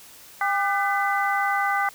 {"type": "harmonic tone with a mistuned harmonic", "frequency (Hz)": 399.9, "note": "G4", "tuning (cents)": 35, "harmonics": [2, 3, 4, 5], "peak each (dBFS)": [-24, -26, -27, -28], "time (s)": [0.41, 1.89], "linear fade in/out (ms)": 2, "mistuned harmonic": 4, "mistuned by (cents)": -89, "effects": ["white hiss -47 dBFS RMS until 1.94 s"]}